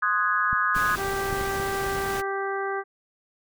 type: chord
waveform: sine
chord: Ab dominant seventh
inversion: first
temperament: equal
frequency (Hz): 1046.5 / 1244.5 / 1480 / 1661.2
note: C6 / Eb6 / Gb6 / Ab6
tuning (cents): 0 / 0 / 0 / 0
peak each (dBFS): -30 / -24 / -27 / -26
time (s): 0.02-0.96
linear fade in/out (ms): 10
type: clicks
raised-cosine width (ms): 5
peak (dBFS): -22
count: 6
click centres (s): 0.53 / 0.765 / 1.084 / 1.328 / 1.412 / 1.6
type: noise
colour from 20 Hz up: pink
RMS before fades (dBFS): -34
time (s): 0.74-2.22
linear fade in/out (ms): 20
type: harmonic tone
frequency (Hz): 392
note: G4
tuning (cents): 0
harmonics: 1 / 2 / 3 / 4 / 5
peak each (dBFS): -29 / -32 / -33 / -33 / -39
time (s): 0.96-2.84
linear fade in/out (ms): 50
effects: none